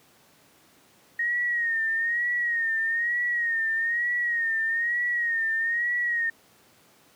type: tone with vibrato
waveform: sine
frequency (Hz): 1864.7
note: A#6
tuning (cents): 0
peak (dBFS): -23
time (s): 1.19-6.3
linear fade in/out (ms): 5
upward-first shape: sine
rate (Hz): 1.1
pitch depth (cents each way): 66
effects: pink hiss -58 dBFS RMS until 7.15 s + high-pass 150 Hz 12 dB/octave